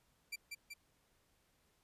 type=tone with echo; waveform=sawtooth; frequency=2349 Hz; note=D7; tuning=in tune; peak=-37 dBFS; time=0.32-0.36 s; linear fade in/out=10 ms; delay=190 ms; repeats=2; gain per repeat=-3 dB; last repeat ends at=0.74 s; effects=pink hiss -75 dBFS RMS until 1.83 s + resampled to 32000 Hz